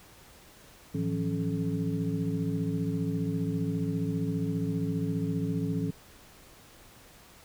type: tone cluster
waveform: sine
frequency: 108 / 164.5 / 179.4 / 274.7 / 430.5 Hz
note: A2 / E3 / F3 / C#4 / A4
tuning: -32 / -3 / +47 / -16 / -38 cents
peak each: -35 / -31 / -35 / -33 / -39 dBFS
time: 0.94-5.91 s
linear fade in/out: 10 ms
effects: pink hiss -54 dBFS RMS until 7.44 s